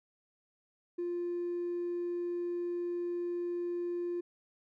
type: tone with hard clipping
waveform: sine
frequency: 349.2 Hz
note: F4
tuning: in tune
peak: -33 dBFS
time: 0.98-4.21 s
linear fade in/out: 10 ms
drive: 1 dB
effects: none